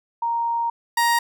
sine / 30% pulse tone pair in turn, 932.3 / 939.3 Hz, A#5 / A#5, 0 / +13 cents, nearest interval unison, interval 13 cents, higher second, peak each -20 / -14 dBFS, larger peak second, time 0.22-0.7 / 0.97-1.19 s, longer first, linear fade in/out 5 ms, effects none

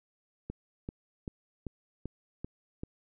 click train, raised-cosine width 3 ms, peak -24 dBFS, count 7, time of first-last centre 0.5-2.835 s, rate 2.57 Hz, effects none

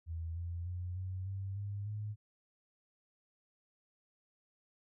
sine tone with pitch steps, 82.41 / 85.86 / 89.45 / 93.2 / 97.1 / 101.17 / 105.4 Hz, E2 / F2 / F2 / F#2 / G2 / G#2 / G#2, 0 / -29 / +42 / +13 / -16 / -45 / +26 cents, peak -37 dBFS, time 0.06-2.16 s, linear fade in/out 50 ms, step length 300 ms, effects none

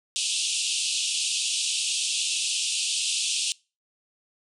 pink band-pass noise, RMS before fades -27 dBFS, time 0.16-3.52 s, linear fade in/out 0 ms, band 2600 to 9700 Hz, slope 96 dB/octave, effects noise-tail reverb RT60 0.3 s tail -24 dB re dry

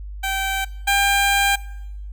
15% pulse tone pair in turn, 776 / 797.4 Hz, G5 / G5, -18 / +29 cents, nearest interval unison, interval 47 cents, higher second, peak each -15 / -9 dBFS, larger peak second, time 0.23-0.65 / 0.87-1.56 s, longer second, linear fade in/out 10 ms, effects noise-tail reverb RT60 0.9 s tail -21 dB re dry + added 50 Hz sine -30 dBFS peak until 2.12 s

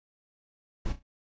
brown noise with echo, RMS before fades -29 dBFS, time 0.85-0.93 s, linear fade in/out 10 ms, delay 33 ms, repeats 3, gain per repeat -11 dB, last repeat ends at 1.029 s, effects resampled to 16000 Hz

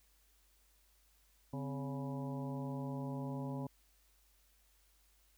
harmonic tone with a mistuned harmonic, 140 Hz, C#3, 18 cents sharp, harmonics 1 / 2 / 3 / 4 / 5 / 6 / 7, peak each -41 / -42 / -52 / -49 / -57 / -53 / -52 dBFS, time 1.53-3.67 s, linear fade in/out 5 ms, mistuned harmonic 2, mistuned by -120 cents, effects added 50 Hz sine -70 dBFS peak until 5.37 s + white hiss -72 dBFS RMS until 5.37 s

